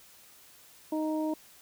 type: harmonic tone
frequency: 311.1 Hz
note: D#4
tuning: in tune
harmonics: 1 / 2 / 3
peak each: -29 / -35 / -39 dBFS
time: 0.92-1.34 s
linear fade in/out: 5 ms
effects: white hiss -56 dBFS RMS until 1.61 s